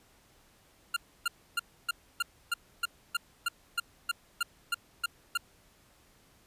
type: tone bursts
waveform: 25% pulse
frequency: 1396.9 Hz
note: F6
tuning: in tune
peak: -23 dBFS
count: 15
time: 0.94-5.375 s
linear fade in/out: 5 ms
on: 25 ms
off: 290 ms
effects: pink hiss -63 dBFS RMS until 6.46 s + resampled to 32000 Hz